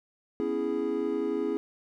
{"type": "chord", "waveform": "triangle", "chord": "C# minor seventh", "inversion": "third", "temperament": "equal", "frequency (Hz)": [246.9, 277.2, 329.6, 415.3], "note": ["B3", "C#4", "E4", "G#4"], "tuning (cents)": [0, 0, 0, 0], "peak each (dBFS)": [-34, -32, -30, -28], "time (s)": [0.4, 1.57], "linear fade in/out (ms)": 0, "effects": []}